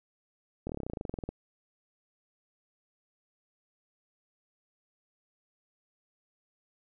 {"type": "slowing click train", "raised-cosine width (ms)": 2, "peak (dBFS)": -22, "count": 18, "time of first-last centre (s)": [0.67, 1.29], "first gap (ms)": 24, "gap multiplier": 1.05, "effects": []}